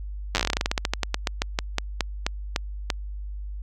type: slowing click train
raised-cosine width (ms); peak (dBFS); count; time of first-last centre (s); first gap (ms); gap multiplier
0.2; -5; 28; 0.35-2.902; 9; 1.15
effects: added 50 Hz sine -31 dBFS peak until 3.62 s